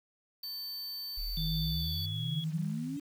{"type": "tone", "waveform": "square", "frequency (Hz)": 4550, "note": "C#8", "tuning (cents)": 44, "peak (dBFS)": -38, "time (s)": [0.43, 2.06], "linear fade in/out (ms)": 5}
{"type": "exponential sweep", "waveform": "sine", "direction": "up", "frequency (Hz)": [34.44, 295.7], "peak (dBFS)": -35, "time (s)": [1.17, 3], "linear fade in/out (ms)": 10}
{"type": "tone with tremolo", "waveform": "sine", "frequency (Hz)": 158.6, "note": "D#3", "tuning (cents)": 33, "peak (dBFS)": -31, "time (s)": [1.37, 2.97], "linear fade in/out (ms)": 5, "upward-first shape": "sine", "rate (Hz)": 1.1, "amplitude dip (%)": 65}
{"type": "tone with pitch glide", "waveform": "sine", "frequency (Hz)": [3537, 3342], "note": ["A7", "G#7"], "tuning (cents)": [8, 10], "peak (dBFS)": -38, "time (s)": [1.37, 2.44], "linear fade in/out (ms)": 0, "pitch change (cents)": -98, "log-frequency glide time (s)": [1.63, 2.23]}
{"effects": ["9-bit"]}